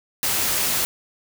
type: noise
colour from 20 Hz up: white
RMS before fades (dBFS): -22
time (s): 0.23-0.85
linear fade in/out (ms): 0
effects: none